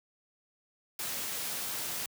white noise, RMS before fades -36 dBFS, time 0.99-2.06 s, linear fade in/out 2 ms, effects high-pass 100 Hz 12 dB/octave

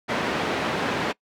pink band-pass noise, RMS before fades -26 dBFS, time 0.08-1.13 s, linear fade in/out 20 ms, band 210 to 2700 Hz, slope 12 dB/octave, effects noise-tail reverb RT60 0.1 s tail -23 dB re dry

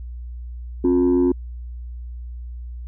sine tone pair together, 267.7 / 356 Hz, C4 / F4, +40 / +33 cents, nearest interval perfect fourth, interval 493 cents, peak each -15 dBFS, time 0.84-1.32 s, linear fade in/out 5 ms, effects tanh soft clip ceiling -11 dBFS + added 60 Hz sine -30 dBFS peak until 2.87 s

